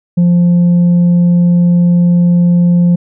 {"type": "tone with tanh clipping", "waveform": "triangle", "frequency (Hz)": 174.61, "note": "F3", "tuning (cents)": 0, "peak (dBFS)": -6, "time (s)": [0.17, 2.96], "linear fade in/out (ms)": 10, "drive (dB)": 7, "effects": []}